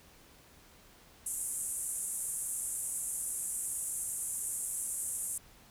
pink band-pass noise, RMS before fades -37 dBFS, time 1.26-5.38 s, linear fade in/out 5 ms, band 7900 to 11000 Hz, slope 48 dB/octave, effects pink hiss -59 dBFS RMS until 5.7 s

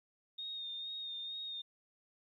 sine tone with vibrato, 3687 Hz, A#7, 20 cents flat, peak -40 dBFS, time 0.38-1.62 s, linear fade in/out 10 ms, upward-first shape sine, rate 2.2 Hz, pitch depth 29 cents each way, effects 13-bit

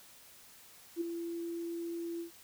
sine tone with ADSR envelope, 338.5 Hz, E4, 46 cents sharp, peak -29 dBFS, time 0.96-2.31 s, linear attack 50 ms, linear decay 11 ms, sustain -7 dB, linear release 110 ms, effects white hiss -57 dBFS RMS until 2.43 s

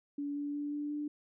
sine tone with pitch steps, 286.8 / 289 / 291.1 / 293.3 / 295.5 Hz, D4 / D4 / D4 / D4 / D4, -41 / -28 / -15 / -2 / +11 cents, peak -34 dBFS, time 0.18-1.08 s, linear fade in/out 5 ms, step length 180 ms, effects none

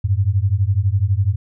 sine beating tone pair, 92.5 / 104.5 Hz, F#2 / G#2, 0 / +11 cents, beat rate 12 Hz, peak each -17 dBFS, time 0.04-1.36 s, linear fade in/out 10 ms, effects none

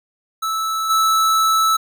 square tone with level steps, 1311 Hz, E6, 10 cents flat, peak -20 / -14 dBFS, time 0.42-1.77 s, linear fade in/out 10 ms, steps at 0.89 s, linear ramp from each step 20 ms, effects none

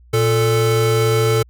square tone pair together, 116.54 / 441.5 Hz, A#2 / A4, 0 / +6 cents, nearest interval octave + major seventh, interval 2306 cents, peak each -17 dBFS, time 0.13-1.43 s, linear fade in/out 10 ms, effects added 60 Hz sine -44 dBFS peak until 1.49 s

